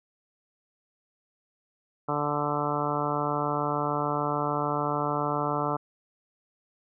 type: harmonic tone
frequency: 146.83 Hz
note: D3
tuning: in tune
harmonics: 1 / 2 / 3 / 4 / 5 / 6 / 7 / 8 / 9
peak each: -34 / -34 / -34 / -34 / -34 / -34 / -34 / -34 / -34 dBFS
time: 2.08-5.77 s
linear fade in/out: 10 ms
effects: none